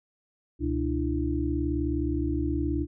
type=tone cluster; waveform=sine; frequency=70.4 / 124.3 / 296.3 / 335.4 Hz; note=C#2 / B2 / D4 / E4; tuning=+27 / +12 / +15 / +30 cents; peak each=-29 / -35 / -29 / -31 dBFS; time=0.59-2.87 s; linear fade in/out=50 ms; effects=none